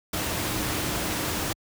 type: tone in noise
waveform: sine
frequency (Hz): 307.8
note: D#4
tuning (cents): -19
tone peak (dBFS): -37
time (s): 0.13-1.53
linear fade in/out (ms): 5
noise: pink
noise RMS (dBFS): -28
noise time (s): 0.13-1.53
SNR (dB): -12
effects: high-pass 60 Hz 12 dB/octave